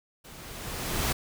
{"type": "noise with level ramp", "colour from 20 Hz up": "pink", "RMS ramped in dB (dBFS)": [-48, -26], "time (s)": [0.24, 1.13], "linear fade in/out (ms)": 10, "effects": []}